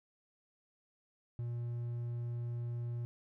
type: tone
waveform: triangle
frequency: 119.2 Hz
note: A#2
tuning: 39 cents sharp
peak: -34 dBFS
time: 1.39-3.05 s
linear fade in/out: 0 ms
effects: none